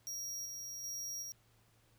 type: tone with tremolo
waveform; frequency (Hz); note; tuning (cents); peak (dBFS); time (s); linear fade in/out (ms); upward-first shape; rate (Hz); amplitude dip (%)
45% pulse; 5660; F8; +22; -40; 0.07-1.32; 0; square; 1.3; 30
effects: added 113 Hz sine -70 dBFS peak until 1.98 s + pink hiss -71 dBFS RMS until 1.98 s